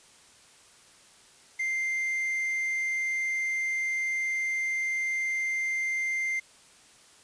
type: tone with quantisation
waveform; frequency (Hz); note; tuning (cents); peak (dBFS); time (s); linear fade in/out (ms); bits
triangle; 2093; C7; 0; -25; 1.59-6.4; 10; 8
effects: white hiss -56 dBFS RMS until 7.23 s + resampled to 22050 Hz